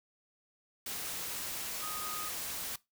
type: tone in noise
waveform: sine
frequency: 1244.5 Hz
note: D#6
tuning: in tune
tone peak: -41 dBFS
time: 1.82-2.29 s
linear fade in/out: 5 ms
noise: white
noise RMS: -39 dBFS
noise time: 0.86-2.76 s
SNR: -5 dB
effects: noise-tail reverb RT60 0.2 s tail -20 dB re dry